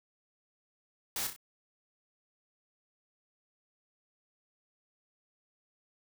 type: noise with echo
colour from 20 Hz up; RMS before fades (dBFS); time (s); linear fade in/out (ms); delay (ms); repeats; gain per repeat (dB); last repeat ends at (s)
white; -35; 1.16-1.27; 2; 31; 3; -6; 1.363
effects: none